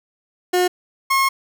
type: tone pair in turn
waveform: 30% pulse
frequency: 360.4 / 1080 Hz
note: F#4 / C#6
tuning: -45 / -45 cents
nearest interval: octave + perfect fifth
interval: 1900 cents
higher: second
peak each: -12 dBFS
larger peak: neither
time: 0.53-0.68 / 1.1-1.29 s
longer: second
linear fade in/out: 10 ms
effects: none